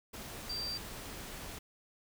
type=tone in noise; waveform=sine; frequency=4699 Hz; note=D8; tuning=in tune; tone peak=-36 dBFS; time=0.49-0.78 s; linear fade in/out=10 ms; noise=pink; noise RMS=-45 dBFS; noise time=0.13-1.59 s; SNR=+6 dB; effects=none